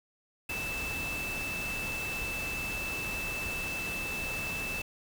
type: tone in noise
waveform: sine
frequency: 2637 Hz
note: E7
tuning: in tune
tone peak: -34 dBFS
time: 0.49-4.82 s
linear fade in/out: 5 ms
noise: pink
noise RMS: -39 dBFS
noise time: 0.49-4.82 s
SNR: +2 dB
effects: none